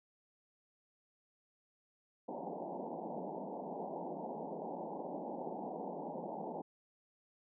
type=band-pass noise; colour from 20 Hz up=white; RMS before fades=-43 dBFS; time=2.28-6.62 s; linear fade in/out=10 ms; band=160 to 910 Hz; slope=96 dB/octave; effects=none